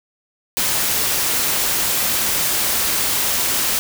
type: noise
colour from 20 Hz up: white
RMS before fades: -19 dBFS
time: 0.57-3.79 s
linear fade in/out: 0 ms
effects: none